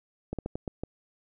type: slowing click train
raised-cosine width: 2 ms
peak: -19 dBFS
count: 6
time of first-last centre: 0.33-0.836 s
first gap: 57 ms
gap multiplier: 1.29
effects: none